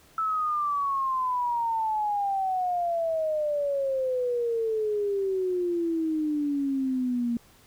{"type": "exponential sweep", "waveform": "sine", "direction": "down", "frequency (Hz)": [1318.5, 233.1], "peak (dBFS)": -24, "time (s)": [0.18, 7.37], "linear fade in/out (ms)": 2, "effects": ["pink hiss -57 dBFS RMS until 7.66 s"]}